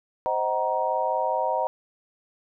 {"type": "chord", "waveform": "sine", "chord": "C half-diminished seventh", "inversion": "none", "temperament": "just", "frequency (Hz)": [523.3, 627.9, 753.5, 941.9], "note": ["C5", "Eb5", "Gb5", "Bb5"], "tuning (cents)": [0, 16, 31, 18], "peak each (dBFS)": [-29, -28, -29, -26], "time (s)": [0.26, 1.67], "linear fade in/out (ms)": 0, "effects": []}